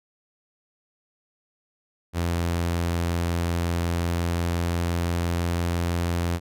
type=tone with pitch glide; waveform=sawtooth; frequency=85.5 to 86.04 Hz; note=F2 to F2; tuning=-36 to -25 cents; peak=-19 dBFS; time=2.13-6.4 s; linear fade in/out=50 ms; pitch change=+11 cents; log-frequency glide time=3.71-5.83 s; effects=none